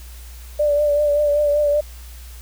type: tone with vibrato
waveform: sine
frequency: 587.3 Hz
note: D5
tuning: in tune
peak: -14 dBFS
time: 0.59-1.81 s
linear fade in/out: 10 ms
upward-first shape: triangle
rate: 5.2 Hz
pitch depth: 37 cents each way
effects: added 60 Hz sine -35 dBFS peak until 2.41 s + white hiss -45 dBFS RMS until 2.41 s